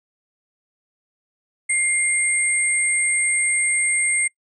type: tone pair together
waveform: sine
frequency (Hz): 2114 / 8515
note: C7 / C9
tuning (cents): +17 / +29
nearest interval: 2 octaves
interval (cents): 2412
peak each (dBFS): -20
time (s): 1.69-4.28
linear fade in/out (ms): 10
effects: noise-tail reverb RT60 0.1 s tail -24 dB re dry